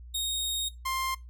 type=tone pair in turn; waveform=sawtooth; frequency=3729 / 1054 Hz; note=A#7 / C6; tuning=0 / +12 cents; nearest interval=octave + minor seventh; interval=2188 cents; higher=first; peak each=-25 dBFS; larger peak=neither; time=0.14-0.69 / 0.85-1.15 s; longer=first; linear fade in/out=10 ms; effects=noise-tail reverb RT60 0.2 s tail -20 dB re dry + added 60 Hz sine -43 dBFS peak until 1.29 s